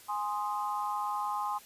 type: chord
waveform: sine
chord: Ab major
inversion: none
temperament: equal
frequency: 830.6 / 1046.5 / 1244.5 Hz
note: Ab5 / C6 / Eb6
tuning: 0 / 0 / 0 cents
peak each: -34 / -34 / -38 dBFS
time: 0.08-1.59 s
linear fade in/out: 20 ms
effects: white hiss -54 dBFS RMS until 1.65 s + resampled to 32000 Hz